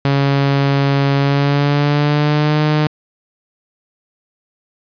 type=tone with pitch glide; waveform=sawtooth; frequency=139.3 to 151.91 Hz; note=C#3 to D#3; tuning=+9 to -41 cents; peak=-8 dBFS; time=0.05-2.87 s; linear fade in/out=0 ms; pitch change=+150 cents; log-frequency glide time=1.16-2.61 s; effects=resampled to 11025 Hz + 7-bit